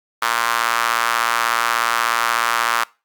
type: tone with high-pass filter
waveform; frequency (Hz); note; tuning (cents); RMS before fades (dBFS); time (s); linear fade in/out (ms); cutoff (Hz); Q
sawtooth; 116.54; A#2; 0; -19; 0.22-2.84; 5; 1200; 2.7
effects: noise-tail reverb RT60 0.3 s tail -23 dB re dry + Opus 24 kbps